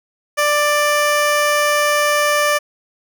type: tone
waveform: 15% pulse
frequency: 590 Hz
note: D5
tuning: 8 cents sharp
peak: -7 dBFS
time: 0.37-2.59 s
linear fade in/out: 20 ms
effects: none